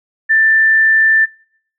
sine tone, 1774 Hz, A6, 14 cents sharp, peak -8 dBFS, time 0.29-1.26 s, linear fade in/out 20 ms, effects noise-tail reverb RT60 0.6 s tail -23 dB re dry

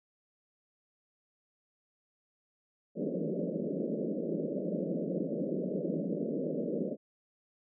pink band-pass noise, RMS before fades -34 dBFS, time 2.95-6.97 s, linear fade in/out 50 ms, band 160 to 600 Hz, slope 96 dB/octave, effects none

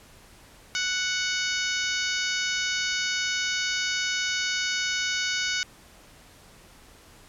harmonic tone with a mistuned harmonic, 740 Hz, F#5, in tune, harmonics 2 / 3 / 4 / 5 / 6 / 7 / 8 / 9, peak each -30 / -32 / -33 / -34 / -35 / -35 / -36 / -37 dBFS, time 0.75-5.63 s, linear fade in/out 0 ms, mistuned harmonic 6, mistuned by +23 cents, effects pink hiss -52 dBFS RMS until 7.28 s + low-pass 12000 Hz 12 dB/octave

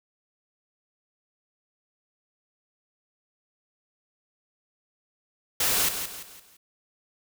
white noise with echo, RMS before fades -24 dBFS, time 5.6-5.89 s, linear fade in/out 5 ms, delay 170 ms, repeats 4, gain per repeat -8 dB, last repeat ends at 6.57 s, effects none

